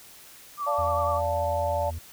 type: tone with vibrato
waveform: sine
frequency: 1161 Hz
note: D6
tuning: 20 cents flat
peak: -27 dBFS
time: 0.57-1.21 s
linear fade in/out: 50 ms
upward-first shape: sine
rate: 10 Hz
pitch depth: 44 cents each way
type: chord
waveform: sine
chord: D minor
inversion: none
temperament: equal with one note detuned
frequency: 581.3 / 698.5 / 880 Hz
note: D5 / F5 / A5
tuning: -18 / 0 / 0 cents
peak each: -27 / -31 / -29 dBFS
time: 0.66-1.91 s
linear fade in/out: 20 ms
type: tone with pitch glide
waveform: triangle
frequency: 82.6 to 81.6 Hz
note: E2 to E2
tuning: +4 to -17 cents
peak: -29 dBFS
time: 0.78-1.99 s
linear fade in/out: 10 ms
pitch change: -21 cents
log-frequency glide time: 1.75-1.87 s
effects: white hiss -49 dBFS RMS until 2.12 s